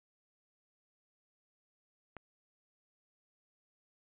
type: click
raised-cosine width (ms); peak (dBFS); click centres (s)
0.5; -30; 2.167
effects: resampled to 8000 Hz + 12-bit